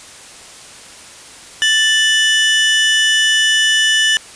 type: tone pair together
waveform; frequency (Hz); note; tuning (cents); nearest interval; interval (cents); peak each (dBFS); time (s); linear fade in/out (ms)
40% pulse; 1760 / 2960; A6 / F#7; 0 / 0; major sixth; 900; -13; 1.62-4.17; 0
effects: white hiss -37 dBFS RMS until 4.35 s + resampled to 22050 Hz